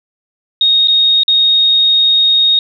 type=tone with dropouts; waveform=sine; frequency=3729 Hz; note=A#7; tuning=in tune; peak=-7 dBFS; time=0.61-2.59 s; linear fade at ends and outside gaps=2 ms; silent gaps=0.874-0.882 / 1.234-1.28 s; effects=none